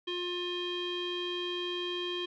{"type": "tone with low-pass filter", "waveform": "square", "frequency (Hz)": 354.7, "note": "F4", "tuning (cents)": 27, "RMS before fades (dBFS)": -35, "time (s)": [0.07, 2.26], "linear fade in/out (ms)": 10, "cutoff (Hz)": 3300, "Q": 9.3, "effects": []}